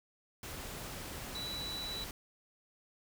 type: tone in noise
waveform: sine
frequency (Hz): 3945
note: B7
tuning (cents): -3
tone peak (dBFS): -39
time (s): 1.35-2.04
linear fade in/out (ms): 2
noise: pink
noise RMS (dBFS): -44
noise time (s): 0.43-2.11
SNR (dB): +2
effects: none